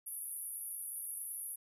pink band-pass noise, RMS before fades -43 dBFS, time 0.06-1.56 s, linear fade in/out 10 ms, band 10000 to 12000 Hz, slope 96 dB/octave, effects none

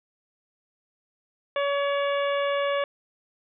harmonic tone with a mistuned harmonic, 565 Hz, C#5, 33 cents sharp, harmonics 1 / 2 / 3 / 4 / 5 / 6, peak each -24 / -30 / -34 / -36 / -38 / -40 dBFS, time 1.56-2.84 s, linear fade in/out 2 ms, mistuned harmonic 6, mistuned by +25 cents, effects none

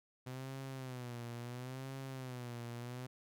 sawtooth tone with vibrato, 126.3 Hz, B2, 39 cents sharp, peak -39 dBFS, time 0.26-3.07 s, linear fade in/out 10 ms, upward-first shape sine, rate 0.73 Hz, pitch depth 110 cents each way, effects none

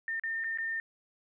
sine tone with dropouts, 1812 Hz, A#6, 50 cents flat, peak -31 dBFS, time 0.08-0.8 s, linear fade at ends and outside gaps 1 ms, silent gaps 0.197-0.236 / 0.439-0.443 / 0.575-0.585 s, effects none

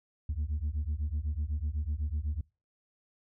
sine beating tone pair, 71.2 / 79.2 Hz, C#2 / D#2, +47 / +31 cents, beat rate 8 Hz, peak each -31 dBFS, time 0.29-2.41 s, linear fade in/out 5 ms, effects noise-tail reverb RT60 0.3 s tail -25 dB re dry + tanh soft clip ceiling -27 dBFS

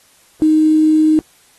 sine tone with quantisation, 311.1 Hz, D#4, in tune, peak -8 dBFS, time 0.42-1.19 s, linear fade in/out 0 ms, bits 6, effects white hiss -51 dBFS RMS until 1.58 s + AAC 32 kbps

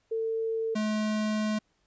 sine / square tone pair in turn, 448.7 / 214.2 Hz, A4 / A3, +34 / -46 cents, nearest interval octave + minor second, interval 1280 cents, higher first, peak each -27 / -27 dBFS, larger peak neither, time 0.11-0.75 / 0.75-1.59 s, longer second, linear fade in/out 10 ms, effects pink hiss -72 dBFS RMS until 1.86 s + resampled to 16000 Hz

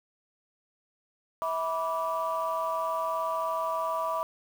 sine tone cluster, 650 / 982 / 1165 Hz, E5 / B5 / D6, -24 / -10 / -14 cents, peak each -31 dBFS, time 1.42-4.23 s, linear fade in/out 0 ms, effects tanh soft clip ceiling -20 dBFS + 8-bit

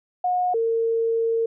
sine tone pair in turn, 724 / 456.1 Hz, F#5 / A#4, -38 / -38 cents, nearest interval minor sixth, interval 800 cents, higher first, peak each -19 / -19 dBFS, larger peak neither, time 0.24-0.54 / 0.54-1.46 s, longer second, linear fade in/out 5 ms, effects none

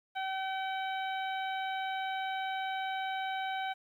harmonic tone, 765 Hz, G5, 42 cents flat, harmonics 1 / 2 / 3 / 4 / 5, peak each -34 / -40 / -44 / -46 / -48 dBFS, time 0.15-3.74 s, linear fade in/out 20 ms, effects 11-bit

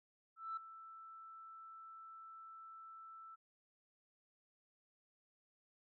sine tone with ADSR envelope, 1324 Hz, E6, 7 cents sharp, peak -38 dBFS, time 0.36-3.36 s, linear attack 210 ms, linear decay 5 ms, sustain -14 dB, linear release 19 ms, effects tanh soft clip ceiling -35 dBFS

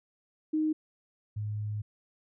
sine tone pair in turn, 310.5 / 105.43 Hz, D#4 / G#2, -3 / +27 cents, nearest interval octave + perfect fifth, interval 1870 cents, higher first, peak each -25 / -31 dBFS, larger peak first, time 0.53-0.73 / 1.36-1.82 s, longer second, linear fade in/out 10 ms, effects none

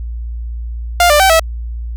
sawtooth tone with pitch steps, 701 / 593 / 769 / 650 Hz, F5 / D5 / G5 / E5, +6 / +17 / -33 / -24 cents, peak -3 dBFS, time 1-1.396 s, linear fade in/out 2 ms, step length 99 ms, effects added 58 Hz sine -20 dBFS peak until 1.96 s

